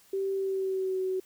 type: tone with pitch glide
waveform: sine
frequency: 388.7 to 375.2 Hz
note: G4 to F#4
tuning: -15 to +24 cents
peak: -27 dBFS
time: 0.13-1.2 s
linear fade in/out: 5 ms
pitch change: -61 cents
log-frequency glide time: 0.34-0.99 s
effects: white hiss -60 dBFS RMS until 1.25 s